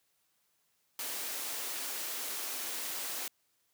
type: high-pass noise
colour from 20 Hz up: white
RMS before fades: -38 dBFS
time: 0.99-3.28 s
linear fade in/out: 2 ms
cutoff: 260 Hz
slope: 24 dB/octave
effects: white hiss -75 dBFS RMS until 3.73 s + high-pass 60 Hz 12 dB/octave